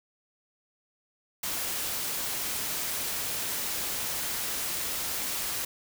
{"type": "noise", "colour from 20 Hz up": "white", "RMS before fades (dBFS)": -32, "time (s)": [1.43, 5.65], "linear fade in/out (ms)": 5, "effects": []}